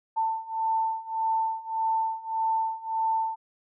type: beating tone pair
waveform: sine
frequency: 891 / 892.7 Hz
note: A5 / A5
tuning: +22 / +25 cents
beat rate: 1.7 Hz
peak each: -29 / -27 dBFS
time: 0.16-3.36 s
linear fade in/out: 20 ms
effects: none